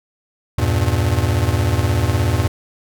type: chord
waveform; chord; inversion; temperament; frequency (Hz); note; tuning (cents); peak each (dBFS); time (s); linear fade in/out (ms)
square; E diminished; none; just; 82.41 / 98.89 / 118.67; E2 / G2 / Bb2; 0 / +16 / +31; -20; 0.58-2.48; 5
effects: none